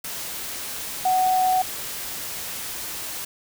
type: tone in noise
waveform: sine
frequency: 744 Hz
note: F#5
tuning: 9 cents sharp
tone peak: -17 dBFS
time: 1.05-1.62 s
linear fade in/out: 5 ms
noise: white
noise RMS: -32 dBFS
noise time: 0.04-3.25 s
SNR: +12 dB
effects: none